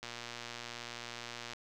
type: click train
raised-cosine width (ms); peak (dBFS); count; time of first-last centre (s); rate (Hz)
0.2; -25; 180; 0.03-1.534; 119
effects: none